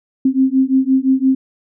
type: beating tone pair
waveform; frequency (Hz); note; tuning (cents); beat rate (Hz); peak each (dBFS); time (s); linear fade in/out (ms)
sine; 261.3 / 267.1; C4 / C4; -2 / +36; 5.8; -14; 0.25-1.35; 5
effects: none